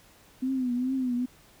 sine tone with vibrato, 254.1 Hz, B3, 49 cents sharp, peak -25 dBFS, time 0.42-1.26 s, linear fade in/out 10 ms, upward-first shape triangle, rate 2.4 Hz, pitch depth 96 cents each way, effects pink hiss -57 dBFS RMS until 1.6 s

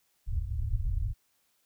pink low-pass noise, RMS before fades -30 dBFS, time 0.26-1.14 s, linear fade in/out 50 ms, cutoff 120 Hz, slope 96 dB/octave, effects white hiss -72 dBFS RMS until 1.65 s

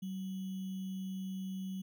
sine tone with sample-and-hold, 189.5 Hz, F#3, 42 cents sharp, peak -37 dBFS, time 0.02-1.82 s, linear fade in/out 10 ms, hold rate 3150 Hz, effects none

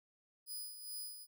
5% pulse tone with tremolo, 4978 Hz, D#8, in tune, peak -35 dBFS, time 0.46-1.27 s, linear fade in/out 50 ms, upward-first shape sine, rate 2.4 Hz, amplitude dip 60%, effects none

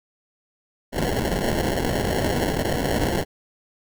white noise with sample-and-hold, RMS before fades -23 dBFS, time 0.92-3.25 s, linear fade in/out 50 ms, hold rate 1225 Hz, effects none

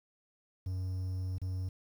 triangle tone with dropouts, 92.6 Hz, F#2, 2 cents sharp, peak -31 dBFS, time 0.66-1.69 s, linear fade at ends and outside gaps 5 ms, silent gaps 1.383-1.415 s, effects 10-bit

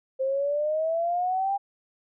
sine exponential sweep, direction up, 523.3 to 804 Hz, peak -23 dBFS, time 0.19-1.58 s, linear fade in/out 20 ms, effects none

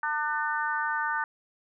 harmonic tone, 300.4 Hz, D4, 39 cents sharp, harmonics 3 / 4 / 5 / 6, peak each -31 / -33 / -30 / -35 dBFS, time 0.03-1.24 s, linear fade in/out 2 ms, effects none

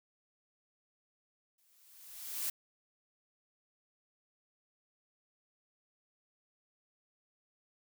blue noise with exponential growth, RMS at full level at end -34 dBFS, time 1.58-2.5 s, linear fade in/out 5 ms, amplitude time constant 200 ms, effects none

